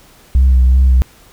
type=tone with vibrato; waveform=sine; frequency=64.3 Hz; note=C2; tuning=30 cents flat; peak=-4 dBFS; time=0.35-1.02 s; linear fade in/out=0 ms; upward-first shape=sine; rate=2.7 Hz; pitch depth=34 cents each way; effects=tanh soft clip ceiling -4 dBFS + pink hiss -45 dBFS RMS until 1.32 s